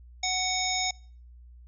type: harmonic tone with a mistuned harmonic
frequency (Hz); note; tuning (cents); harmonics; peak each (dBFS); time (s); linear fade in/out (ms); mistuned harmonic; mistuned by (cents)
744; F#5; +9; 1 / 3 / 5 / 7 / 9; -32 / -32 / -32 / -32 / -32; 0.23-0.91; 5; 7; +35
effects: noise-tail reverb RT60 0.5 s tail -26 dB re dry + added 60 Hz sine -47 dBFS peak until 1.67 s